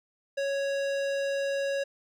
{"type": "tone with hard clipping", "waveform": "sine", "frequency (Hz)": 554.4, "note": "C#5", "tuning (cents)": 0, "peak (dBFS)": -29, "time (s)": [0.37, 1.84], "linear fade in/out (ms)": 10, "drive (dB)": 17, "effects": []}